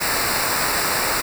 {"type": "noise with comb filter", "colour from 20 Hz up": "pink", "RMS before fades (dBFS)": -21, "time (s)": [0, 1.22], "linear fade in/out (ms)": 20, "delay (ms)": 0.31, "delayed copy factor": -0.8, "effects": []}